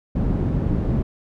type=low-pass noise; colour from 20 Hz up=white; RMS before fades=-21 dBFS; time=0.15-1.03 s; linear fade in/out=10 ms; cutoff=180 Hz; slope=12 dB/octave; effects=none

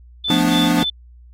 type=tone with tremolo; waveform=sine; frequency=3516 Hz; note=A7; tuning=2 cents flat; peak=-18 dBFS; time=0.24-0.9 s; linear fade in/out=5 ms; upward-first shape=sine; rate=3.5 Hz; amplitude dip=100%
type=chord; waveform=square; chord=B half-diminished seventh; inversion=second; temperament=equal; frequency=174.61 / 220 / 246.9 / 293.7 Hz; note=F3 / A3 / B3 / D4; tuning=0 / 0 / 0 / 0 cents; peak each=-21 / -24 / -20 / -19 dBFS; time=0.3-0.83 s; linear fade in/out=2 ms
effects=added 60 Hz sine -41 dBFS peak until 1.33 s + AAC 48 kbps

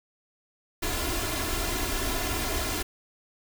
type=noise with comb filter; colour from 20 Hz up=pink; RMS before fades=-29 dBFS; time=0.82-2.83 s; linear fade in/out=10 ms; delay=2.9 ms; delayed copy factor=+0.75; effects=none

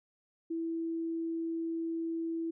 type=tone; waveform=sine; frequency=329.6 Hz; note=E4; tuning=in tune; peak=-32 dBFS; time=0.5-2.51 s; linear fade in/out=10 ms; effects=none

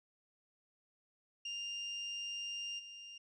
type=tone with level steps; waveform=35% pulse; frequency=2800 Hz; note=F7; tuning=4 cents sharp; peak=-38 / -47 dBFS; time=1.45-3.18 s; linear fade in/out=5 ms; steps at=2.78 s; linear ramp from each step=20 ms; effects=resampled to 22050 Hz

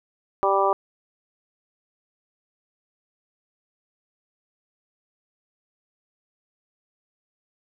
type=harmonic tone; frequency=196 Hz; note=G3; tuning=in tune; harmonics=2 / 3 / 4 / 5 / 6; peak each=-24 / -24 / -24 / -24 / -24 dBFS; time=0.43-0.73 s; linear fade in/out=0 ms; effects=none

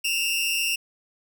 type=tone pair together; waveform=sawtooth; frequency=2629 / 2795 Hz; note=E7 / F7; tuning=-5 / +1 cents; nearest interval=minor second; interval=106 cents; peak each=-24 / -21 dBFS; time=0.04-0.76 s; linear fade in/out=10 ms; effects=none

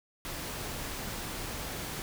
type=noise; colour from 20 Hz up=pink; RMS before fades=-38 dBFS; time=0.25-2.02 s; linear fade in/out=0 ms; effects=none

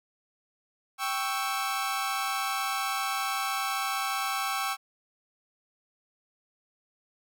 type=chord; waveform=sawtooth; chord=C# diminished; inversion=second; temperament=equal; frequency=784 / 1108.7 / 1318.5 Hz; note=G5 / C#6 / E6; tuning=0 / 0 / 0 cents; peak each=-29 dBFS; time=0.98-4.77 s; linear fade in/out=50 ms; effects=none

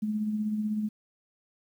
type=tone with tremolo; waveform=sine; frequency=213 Hz; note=G#3; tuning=44 cents sharp; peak=-25 dBFS; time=0.02-0.89 s; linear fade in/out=10 ms; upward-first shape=sine; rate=16 Hz; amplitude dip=40%; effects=10-bit

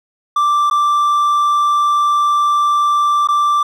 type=tone with dropouts; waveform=triangle; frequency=1174.7 Hz; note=D6; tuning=in tune; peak=-9 dBFS; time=0.36-3.63 s; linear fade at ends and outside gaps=5 ms; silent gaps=0.7-0.71 / 3.274-3.286 s; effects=none

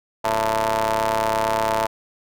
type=ring-modulated tone; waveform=sawtooth; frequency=108.6 Hz; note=A2; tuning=22 cents flat; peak=-12 dBFS; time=0.24-1.87 s; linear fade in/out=10 ms; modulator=777 Hz; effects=none

